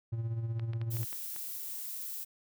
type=tone with tremolo; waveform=triangle; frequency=114.5 Hz; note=A#2; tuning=31 cents flat; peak=-28 dBFS; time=0.12-1.05 s; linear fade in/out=10 ms; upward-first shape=sine; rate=16 Hz; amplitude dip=50%
type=clicks; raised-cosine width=0.3 ms; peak=-31 dBFS; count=7; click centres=0.596 / 0.734 / 0.815 / 0.969 / 1.031 / 1.128 / 1.363 s
type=noise; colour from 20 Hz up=violet; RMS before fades=-40 dBFS; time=0.9-2.25 s; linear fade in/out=20 ms
effects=none